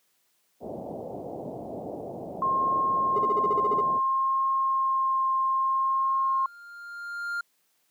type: low-pass noise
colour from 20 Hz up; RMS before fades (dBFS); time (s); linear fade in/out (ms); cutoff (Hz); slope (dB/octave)
white; -36; 0.6-4.01; 50; 740; 48
type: tone with vibrato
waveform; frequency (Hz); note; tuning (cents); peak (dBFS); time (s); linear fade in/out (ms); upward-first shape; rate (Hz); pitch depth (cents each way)
sine; 1065; C6; +30; -22; 2.42-6.46; 2; triangle; 0.6; 10
type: tone bursts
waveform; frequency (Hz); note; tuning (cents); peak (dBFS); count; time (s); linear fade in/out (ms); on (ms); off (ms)
triangle; 415.3; G#4; 0; -23; 10; 3.16-3.807; 2; 26; 43
type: tone with exponential growth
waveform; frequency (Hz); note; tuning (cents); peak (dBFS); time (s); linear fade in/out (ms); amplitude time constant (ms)
triangle; 1401; F6; +5; -25; 5.57-7.41; 5; 400
effects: white hiss -70 dBFS RMS until 7.9 s + high-pass 150 Hz 12 dB/octave